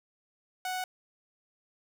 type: tone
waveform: sawtooth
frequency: 740 Hz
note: F#5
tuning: in tune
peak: -28 dBFS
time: 0.65-0.84 s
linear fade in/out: 2 ms
effects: none